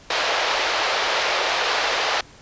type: band-pass noise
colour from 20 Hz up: pink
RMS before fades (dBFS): -22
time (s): 0.1-2.21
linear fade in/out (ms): 5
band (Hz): 510 to 5000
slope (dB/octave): 24
effects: pink hiss -47 dBFS RMS until 2.41 s + resampled to 16000 Hz